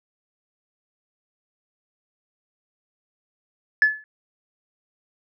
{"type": "tone with exponential decay", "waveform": "sine", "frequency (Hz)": 1723, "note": "A6", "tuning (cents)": -37, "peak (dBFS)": -8, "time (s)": [3.82, 4.04], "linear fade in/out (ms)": 1, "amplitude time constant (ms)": 47, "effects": ["tanh soft clip ceiling -9 dBFS"]}